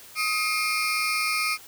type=tone cluster; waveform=35% pulse; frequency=1258 / 2142 / 2400 / 5470 Hz; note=D#6 / C7 / D7 / F8; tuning=+19 / +40 / +37 / -37 cents; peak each=-27 / -28 / -25 / -32 dBFS; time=0.15-1.58 s; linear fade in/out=50 ms; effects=white hiss -47 dBFS RMS until 1.67 s